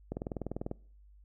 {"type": "click train", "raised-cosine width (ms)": 2, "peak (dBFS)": -22, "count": 13, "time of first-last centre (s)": [0.12, 0.714], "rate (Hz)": 20.2, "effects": ["noise-tail reverb RT60 0.5 s tail -24 dB re dry", "added 50 Hz sine -55 dBFS peak until 1.24 s"]}